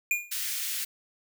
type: tone with exponential decay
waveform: square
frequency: 2425 Hz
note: D#7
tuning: 45 cents flat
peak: -21 dBFS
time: 0.11-0.35 s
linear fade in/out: 2 ms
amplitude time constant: 52 ms
type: high-pass noise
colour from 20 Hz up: white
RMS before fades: -32 dBFS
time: 0.31-0.85 s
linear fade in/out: 10 ms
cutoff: 1700 Hz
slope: 24 dB/octave
effects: none